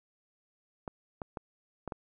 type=clicks; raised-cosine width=1 ms; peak=-23 dBFS; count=5; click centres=0.878 / 1.218 / 1.372 / 1.877 / 1.922 s; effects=none